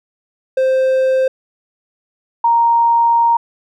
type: tone pair in turn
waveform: triangle / sine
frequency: 523.3 / 932.4 Hz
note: C5 / A#5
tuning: 0 / 0 cents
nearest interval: minor seventh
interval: 1000 cents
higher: second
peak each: -9 dBFS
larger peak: neither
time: 0.57-1.28 / 2.44-3.37 s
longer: second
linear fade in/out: 5 ms
effects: none